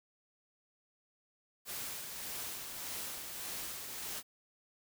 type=noise with tremolo; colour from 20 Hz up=white; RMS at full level=-41 dBFS; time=1.65-4.23 s; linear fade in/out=50 ms; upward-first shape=sine; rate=1.7 Hz; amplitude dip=35%; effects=none